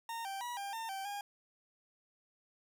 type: tone with pitch steps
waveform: 40% pulse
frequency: 920 / 782 / 968 / 798 / 905 / 777 / 812 Hz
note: A#5 / G5 / B5 / G5 / A5 / G5 / G#5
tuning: -23 / -4 / -35 / +31 / +48 / -16 / -39 cents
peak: -38 dBFS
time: 0.09-1.21 s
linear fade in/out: 2 ms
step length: 160 ms
effects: none